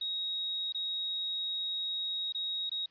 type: tone with dropouts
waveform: sine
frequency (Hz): 3782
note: A#7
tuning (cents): +24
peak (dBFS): -32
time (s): 0.01-2.86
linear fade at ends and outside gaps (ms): 5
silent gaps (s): 0.724-0.746 / 2.324-2.347 / 2.696-2.715
effects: white hiss -66 dBFS RMS until 2.9 s + resampled to 11025 Hz